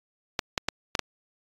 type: clicks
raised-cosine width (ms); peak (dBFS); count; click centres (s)
0.2; -7; 5; 0.392 / 0.578 / 0.686 / 0.952 / 0.993
effects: AAC 32 kbps